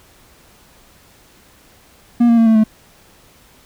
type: tone with pitch steps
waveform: triangle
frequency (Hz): 238 / 232.7 / 227.5 / 222.4 / 217.5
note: A#3 / A#3 / A#3 / A3 / A3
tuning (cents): +36 / -3 / -42 / +19 / -20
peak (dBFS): -6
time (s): 2.2-2.64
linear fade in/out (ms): 10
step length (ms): 88
effects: pink hiss -49 dBFS RMS until 3.65 s